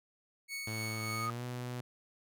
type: tone with tremolo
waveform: sawtooth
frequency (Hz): 2217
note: C#7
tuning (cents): 0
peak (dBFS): -34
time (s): 0.48-1.3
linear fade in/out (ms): 50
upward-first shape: triangle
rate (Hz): 3.5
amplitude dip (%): 35
type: tone with exponential growth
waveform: sine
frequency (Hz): 1241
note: D#6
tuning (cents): -5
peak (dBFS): -32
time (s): 0.51-1.3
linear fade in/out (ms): 1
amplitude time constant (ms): 170
type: tone with pitch glide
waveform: sawtooth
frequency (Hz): 110 to 123.47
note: A2 to B2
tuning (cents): 0 to 0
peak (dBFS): -34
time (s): 0.67-1.81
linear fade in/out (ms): 5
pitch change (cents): +200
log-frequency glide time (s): 1.12-1.44
effects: none